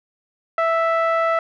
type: tone with low-pass filter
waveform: sawtooth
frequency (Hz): 659.3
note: E5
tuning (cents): 0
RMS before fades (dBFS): -19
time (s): 0.58-1.39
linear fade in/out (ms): 2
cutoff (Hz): 1600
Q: 2.3
effects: none